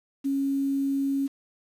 sine tone with quantisation, 275.1 Hz, C#4, 13 cents flat, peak -23 dBFS, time 0.24-1.28 s, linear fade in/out 20 ms, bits 8, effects resampled to 32000 Hz

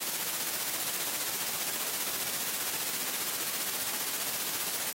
white noise with tremolo, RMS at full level -32 dBFS, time 0-4.93 s, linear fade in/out 20 ms, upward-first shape square, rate 15 Hz, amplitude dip 30%, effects high-pass 150 Hz 12 dB/octave + AAC 48 kbps

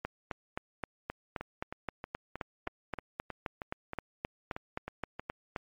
two click trains, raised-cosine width 0.5 ms, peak -19 / -23 dBFS, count 22 / 13, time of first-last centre 0.05-5.562 / 1.41-5.195 s, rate 3.81 / 3.17 Hz, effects MP3 64 kbps

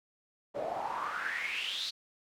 pink noise with band-pass filter sweep, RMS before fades -36 dBFS, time 0.54-1.91 s, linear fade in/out 20 ms, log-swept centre 540 to 4300 Hz, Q 7.1, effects none

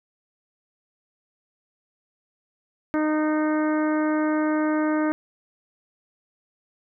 harmonic tone, 307.3 Hz, D#4, 21 cents flat, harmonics 1 / 2 / 3 / 4 / 5 / 6 / 7, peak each -21 / -28 / -33 / -33 / -34 / -39 / -42 dBFS, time 2.94-5.12 s, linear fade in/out 0 ms, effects none

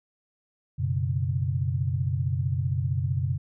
sine chord, F# suspended fourth, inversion none, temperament just, 92.5 / 123.33 / 138.75 Hz, F#2 / B2 / C#3, 0 / -2 / +2 cents, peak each -28 dBFS, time 0.78-3.38 s, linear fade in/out 20 ms, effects none

